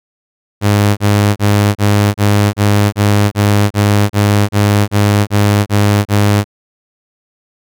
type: tone bursts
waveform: sawtooth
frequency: 102.8 Hz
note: G#2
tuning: 17 cents flat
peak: -4 dBFS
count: 15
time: 0.61-6.444 s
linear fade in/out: 50 ms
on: 360 ms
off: 31 ms
effects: none